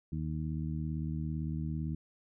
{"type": "harmonic tone", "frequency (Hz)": 77.78, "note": "D#2", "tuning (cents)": 0, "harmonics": [1, 2, 3, 4], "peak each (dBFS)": [-38, -35, -41, -44], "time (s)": [0.12, 1.95], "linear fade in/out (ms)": 5, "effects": []}